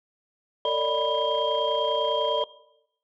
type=tone cluster; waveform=sine; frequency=451.4 / 577 / 607 / 988 / 3206 Hz; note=A4 / D5 / D#5 / B5 / G7; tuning=+44 / -31 / -43 / 0 / +38 cents; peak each=-28 dBFS; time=0.65-2.44 s; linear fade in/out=2 ms; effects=noise-tail reverb RT60 0.8 s tail -19 dB re dry + tanh soft clip ceiling -13 dBFS